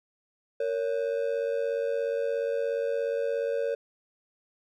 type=ring-modulated tone; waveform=triangle; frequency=511 Hz; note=C5; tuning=41 cents flat; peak=-21 dBFS; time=0.6-3.75 s; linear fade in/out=5 ms; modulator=48.5 Hz; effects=none